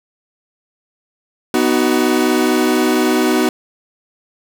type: chord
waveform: 40% pulse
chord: B major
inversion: none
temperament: equal with one note detuned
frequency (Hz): 246.9 / 311.1 / 375.6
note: B3 / D#4 / F#4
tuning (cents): 0 / 0 / +26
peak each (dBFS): -16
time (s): 1.54-3.49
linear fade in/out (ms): 2
effects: none